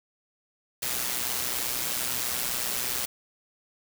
white noise with amplitude modulation, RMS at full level -27 dBFS, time 0.82-3.06 s, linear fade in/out 10 ms, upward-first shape sine, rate 123 Hz, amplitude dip 60%, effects none

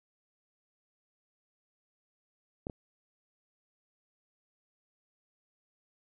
clicks, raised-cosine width 2 ms, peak -23 / -27 dBFS, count 2, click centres 2.669 / 2.698 s, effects none

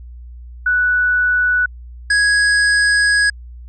sine / square tone pair in turn, 1480 / 1661.2 Hz, F#6 / G#6, 0 / 0 cents, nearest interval major second, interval 200 cents, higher second, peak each -12 dBFS, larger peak neither, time 0.66-1.66 / 2.1-3.3 s, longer second, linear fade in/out 5 ms, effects added 60 Hz sine -32 dBFS peak until 3.68 s + resampled to 22050 Hz

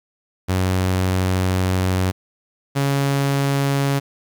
sawtooth tone pair in turn, 92.9 / 139.19 Hz, F#2 / C#3, +7 / +7 cents, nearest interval perfect fifth, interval 700 cents, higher second, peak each -13 dBFS, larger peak neither, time 0.48-2.12 / 2.75-4 s, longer first, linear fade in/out 20 ms, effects 9-bit

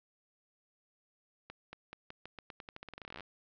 accelerating click train, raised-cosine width 0.3 ms, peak -29 dBFS, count 25, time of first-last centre 1.5-3.207 s, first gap 230 ms, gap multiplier 0.87, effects low-pass 5000 Hz 12 dB/octave

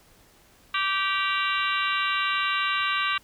harmonic tone with a mistuned harmonic, 388.7 Hz, G4, 15 cents flat, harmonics 3 / 4 / 5 / 6 / 7 / 8 / 9 / 10, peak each -27 / -30 / -34 / -32 / -30 / -36 / -37 / -34 dBFS, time 0.74-3.18 s, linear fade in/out 5 ms, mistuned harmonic 7, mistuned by +38 cents, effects pink hiss -57 dBFS RMS until 3.23 s

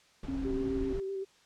brown noise, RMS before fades -39 dBFS, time 0.23-1 s, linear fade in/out 2 ms
sine tone with tremolo, 270.6 Hz, C#4, 42 cents flat, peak -31 dBFS, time 0.28-0.93 s, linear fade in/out 5 ms, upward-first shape triangle, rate 19 Hz, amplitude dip 30%
sine tone with vibrato, 388.4 Hz, G4, 16 cents flat, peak -33 dBFS, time 0.44-1.25 s, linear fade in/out 20 ms, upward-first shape square, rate 7.7 Hz, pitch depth 19 cents each way
effects white hiss -63 dBFS RMS until 1.45 s + low-pass 6000 Hz 12 dB/octave

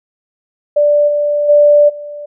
sine tone with level steps, 587.3 Hz, D5, in tune, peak -7 / -11 / -4 / -24 dBFS, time 0.76-2.26 s, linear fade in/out 10 ms, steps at 1.07 / 1.48 / 1.88 s, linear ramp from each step 20 ms, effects none

